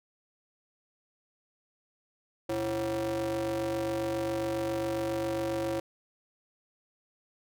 square ring-modulated tone, 103.83 Hz, G#2, in tune, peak -27 dBFS, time 2.49-5.8 s, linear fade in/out 5 ms, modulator 439 Hz, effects none

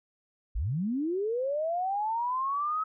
sine linear sweep, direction up, 40.05 to 1290 Hz, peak -27 dBFS, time 0.55-2.84 s, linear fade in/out 10 ms, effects none

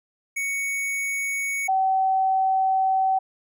square / sine tone pair in turn, 2227 / 763.6 Hz, C#7 / G5, +7 / -46 cents, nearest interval octave + perfect fifth, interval 1853 cents, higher first, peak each -25 / -18 dBFS, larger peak second, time 0.36-1.68 / 1.68-3.19 s, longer second, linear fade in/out 10 ms, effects none

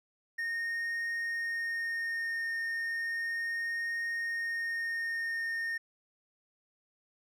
triangle tone with vibrato, 1843 Hz, A#6, 20 cents flat, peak -30 dBFS, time 0.38-5.78 s, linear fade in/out 10 ms, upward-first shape triangle, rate 0.34 Hz, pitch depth 10 cents each way, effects none

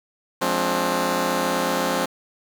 10% pulse chord, D half-diminished seventh, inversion first, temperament just, 176.2 / 211.4 / 264.3 / 293.7 Hz, F3 / Ab3 / C4 / D4, +16 / +31 / +18 / 0 cents, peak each -19 / -20 / -17 / -21 dBFS, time 0.41-2.06 s, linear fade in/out 10 ms, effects 7-bit

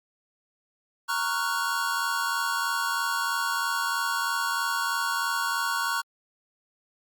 square chord, Gb major seventh, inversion first, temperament equal, 932.3 / 1108.7 / 1396.9 / 1480 Hz, Bb5 / Db6 / F6 / Gb6, 0 / 0 / 0 / 0 cents, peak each -33 / -31 / -33 / -31 dBFS, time 1.08-6.02 s, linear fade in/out 20 ms, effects Opus 48 kbps

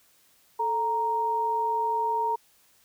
sine tone pair together, 440 / 932.3 Hz, A4 / A#5, 0 / 0 cents, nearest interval octave + minor second, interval 1300 cents, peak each -32 / -24 dBFS, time 0.59-2.36 s, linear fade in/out 10 ms, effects white hiss -62 dBFS RMS until 2.84 s

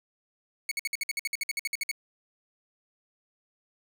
sawtooth tone bursts, 2217 Hz, C#7, in tune, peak -24 dBFS, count 16, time 0.69-1.914 s, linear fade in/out 2 ms, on 24 ms, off 56 ms, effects none

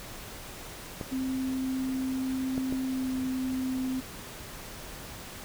clicks, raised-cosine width 2 ms, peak -20 dBFS, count 3, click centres 1.012 / 2.579 / 2.725 s
sine tone with pitch glide, 261.6 to 259.2 Hz, C4 to C4, 0 to -16 cents, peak -28 dBFS, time 1.11-4.01 s, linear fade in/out 20 ms, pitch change -16 cents, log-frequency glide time 2.87-3.08 s
effects pink hiss -43 dBFS RMS until 5.44 s

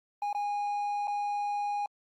triangle tone with dropouts, 821 Hz, G#5, 20 cents flat, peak -27 dBFS, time 0.22-1.86 s, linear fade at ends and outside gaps 2 ms, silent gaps 0.329-0.348 / 1.073-1.079 s, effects Opus 32 kbps

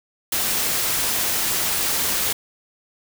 white noise, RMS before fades -22 dBFS, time 0.32-2.33 s, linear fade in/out 5 ms, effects none

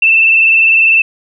sine tone with vibrato, 2662 Hz, E7, 16 cents sharp, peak -5 dBFS, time 0.02-1.02 s, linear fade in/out 5 ms, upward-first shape sine, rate 20 Hz, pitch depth 38 cents each way, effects none

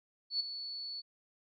sine tone with ADSR envelope, 4435 Hz, C#8, in tune, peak -28 dBFS, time 0.3-1.02 s, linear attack 100 ms, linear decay 12 ms, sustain -11 dB, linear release 27 ms, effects none

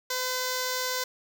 5% pulse tone with notch filter, 508 Hz, B4, 49 cents sharp, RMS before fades -30 dBFS, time 0.1-1.04 s, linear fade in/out 5 ms, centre 2700 Hz, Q 1.7, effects none

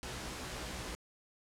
pink noise with comb filter, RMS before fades -42 dBFS, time 0.03-0.95 s, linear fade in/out 0 ms, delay 16 ms, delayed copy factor +0.7, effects low-pass 9000 Hz 12 dB/octave

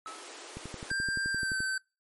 triangle tone with exponential decay, 1300 Hz, E6, 24 cents flat, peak -35 dBFS, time 0.06-0.36 s, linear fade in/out 0 ms, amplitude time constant 65 ms
pink high-pass noise, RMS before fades -46 dBFS, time 0.07-0.91 s, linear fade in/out 0 ms, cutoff 300 Hz, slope 48 dB/octave
click train, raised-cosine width 3 ms, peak -27 dBFS, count 13, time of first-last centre 0.57-1.604 s, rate 11.6 Hz
square tone with pitch glide, 1585 to 1541.7 Hz, G6 to G6, +19 to -29 cents, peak -30 dBFS, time 0.9-1.78 s, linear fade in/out 5 ms, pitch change -48 cents, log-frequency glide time 1.31-1.56 s
effects noise-tail reverb RT60 0.3 s tail -26 dB re dry + MP3 48 kbps

